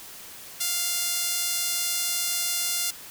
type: tone with high-pass filter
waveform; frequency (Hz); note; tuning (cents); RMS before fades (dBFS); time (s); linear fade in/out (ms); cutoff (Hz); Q
sawtooth; 698.5; F5; 0; -27; 0.6-2.91; 10; 5000; 0.61
effects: white hiss -43 dBFS RMS until 3.1 s